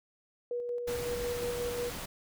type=tone with tremolo; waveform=sine; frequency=483.3 Hz; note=B4; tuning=38 cents flat; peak=-31 dBFS; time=0.51-1.9 s; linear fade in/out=2 ms; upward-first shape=square; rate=5.5 Hz; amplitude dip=30%
type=noise; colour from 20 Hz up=pink; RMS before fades=-40 dBFS; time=0.87-2.06 s; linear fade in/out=10 ms
effects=none